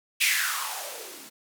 violet noise with band-pass filter sweep, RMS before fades -29 dBFS, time 0.2-1.3 s, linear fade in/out 20 ms, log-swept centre 2600 to 230 Hz, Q 5.1, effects none

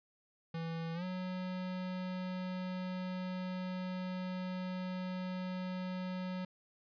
square tone with pitch glide, 164.81 to 183.93 Hz, E3 to F#3, 0 to -10 cents, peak -38 dBFS, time 0.54-6.45 s, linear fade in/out 5 ms, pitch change +190 cents, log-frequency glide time 0.94-1.04 s, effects resampled to 11025 Hz

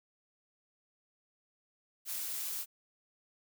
blue noise, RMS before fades -38 dBFS, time 2.05-2.66 s, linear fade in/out 50 ms, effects none

